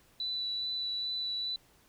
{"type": "tone with vibrato", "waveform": "sine", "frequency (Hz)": 3966, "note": "B7", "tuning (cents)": 7, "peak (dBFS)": -32, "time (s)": [0.2, 1.56], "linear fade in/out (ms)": 2, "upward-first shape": "sine", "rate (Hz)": 2.4, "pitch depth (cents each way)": 10, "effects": ["pink hiss -64 dBFS RMS until 1.88 s"]}